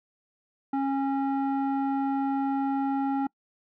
square tone with low-pass filter, 273.3 Hz, C#4, 24 cents flat, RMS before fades -27 dBFS, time 0.73-3.27 s, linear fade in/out 5 ms, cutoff 1000 Hz, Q 2.2, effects noise-tail reverb RT60 0.1 s tail -26 dB re dry

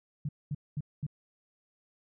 sine tone bursts, 146.4 Hz, D3, 5 cents flat, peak -30 dBFS, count 4, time 0.25-1.066 s, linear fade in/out 5 ms, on 39 ms, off 220 ms, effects none

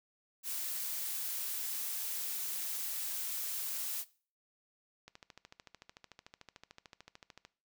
blue noise, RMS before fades -38 dBFS, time 0.43-4.05 s, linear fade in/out 50 ms
click train, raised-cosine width 0.2 ms, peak -33 dBFS, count 33, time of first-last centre 5.08-7.45 s, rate 13.5 Hz
effects noise-tail reverb RT60 0.4 s tail -19 dB re dry

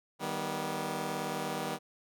10% pulse chord, Eb augmented, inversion none, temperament just, 155.56 / 194.45 / 243.1 Hz, Eb3 / G3 / B3, 0 / -14 / -27 cents, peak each -30 dBFS, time 0.19-1.79 s, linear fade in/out 50 ms, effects none

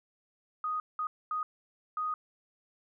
sine tone bursts at uneven times, 1244.5 Hz, D#6, in tune, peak -30 dBFS, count 4, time 0.64-0.8 / 0.99-1.07 / 1.31-1.43 / 1.97-2.14 s, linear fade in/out 2 ms, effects none

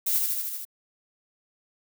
violet noise with echo, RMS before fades -25 dBFS, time 0.06-0.19 s, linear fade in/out 10 ms, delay 77 ms, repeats 6, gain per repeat -2 dB, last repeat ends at 0.652 s, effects none

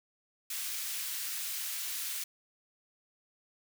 white high-pass noise, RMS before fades -37 dBFS, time 0.5-2.24 s, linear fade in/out 5 ms, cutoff 1800 Hz, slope 12 dB/octave, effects none

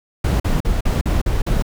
brown noise bursts, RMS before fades -17 dBFS, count 7, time 0.24-1.624 s, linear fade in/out 5 ms, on 160 ms, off 44 ms, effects none

